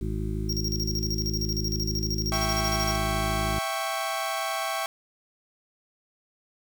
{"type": "harmonic tone", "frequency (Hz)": 52.9, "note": "G#1", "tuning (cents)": 33, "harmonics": [1, 2, 3, 4, 6, 7], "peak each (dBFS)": [-30, -33, -35, -36, -38, -38], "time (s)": [0.01, 3.59], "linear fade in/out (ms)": 5}
{"type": "tone with tremolo", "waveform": "square", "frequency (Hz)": 5588, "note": "F8", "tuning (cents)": 0, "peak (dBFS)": -28, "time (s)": [0.49, 2.96], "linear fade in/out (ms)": 5, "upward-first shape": "square", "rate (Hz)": 13, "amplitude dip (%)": 80}
{"type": "chord", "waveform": "sawtooth", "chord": "C# diminished", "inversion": "first", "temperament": "equal", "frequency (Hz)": [659.3, 784, 1108.7], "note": ["E5", "G5", "C#6"], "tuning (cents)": [0, 0, 0], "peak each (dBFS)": -28, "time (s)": [2.32, 4.86], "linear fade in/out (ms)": 0}
{"effects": ["9-bit"]}